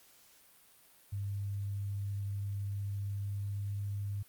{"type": "tone with pitch glide", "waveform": "sine", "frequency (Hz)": [100, 100.87], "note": ["G2", "G2"], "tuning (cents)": [35, 50], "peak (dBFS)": -34, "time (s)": [1.12, 4.23], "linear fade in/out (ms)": 10, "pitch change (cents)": 15, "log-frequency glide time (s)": [3.03, 3.81], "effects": ["white hiss -62 dBFS RMS until 4.28 s", "Opus 48 kbps"]}